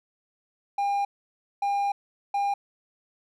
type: tone bursts at uneven times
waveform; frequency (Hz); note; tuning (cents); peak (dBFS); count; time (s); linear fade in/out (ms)
triangle; 804; G5; +44; -21; 3; 0.78-1.05 / 1.62-1.92 / 2.34-2.54; 5
effects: none